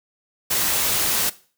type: noise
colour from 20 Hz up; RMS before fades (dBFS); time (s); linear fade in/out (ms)
white; -21; 0.5-1.3; 10
effects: noise-tail reverb RT60 0.4 s tail -18 dB re dry